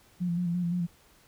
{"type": "tone with vibrato", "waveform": "sine", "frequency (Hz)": 174.61, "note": "F3", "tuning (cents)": 0, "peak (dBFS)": -26, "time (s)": [0.2, 0.87], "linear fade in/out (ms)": 20, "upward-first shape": "square", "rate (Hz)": 5.8, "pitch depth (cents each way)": 35, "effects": ["pink hiss -60 dBFS RMS until 1.27 s"]}